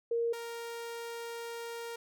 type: tone pair in turn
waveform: sine / sawtooth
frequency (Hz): 466.2 / 466.2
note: A#4 / A#4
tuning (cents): 0 / 0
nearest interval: unison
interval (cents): 0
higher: neither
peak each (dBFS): -28 / -35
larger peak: first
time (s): 0.11-0.33 / 0.33-1.96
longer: second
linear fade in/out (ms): 5
effects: none